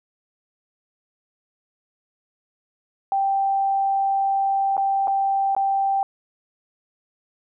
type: tone with dropouts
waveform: sine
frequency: 784 Hz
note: G5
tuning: in tune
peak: -18 dBFS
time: 3.12-6.03 s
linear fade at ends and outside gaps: 1 ms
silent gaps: 4.768-4.778 / 5.073-5.079 / 5.55-5.565 s
effects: none